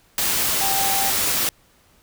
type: tone in noise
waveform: sine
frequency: 784 Hz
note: G5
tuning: in tune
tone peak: -24 dBFS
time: 0.61-1.1 s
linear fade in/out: 2 ms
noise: white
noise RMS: -21 dBFS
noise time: 0.18-1.49 s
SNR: -6 dB
effects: pink hiss -57 dBFS RMS until 2.02 s